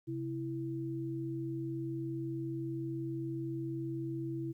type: tone pair together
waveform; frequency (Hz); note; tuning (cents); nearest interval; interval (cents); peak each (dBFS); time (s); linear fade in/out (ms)
sine; 132.9 / 330.5; C3 / E4; +27 / +5; octave + major third; 1578; -39 / -37; 0.07-4.53; 20
effects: 12-bit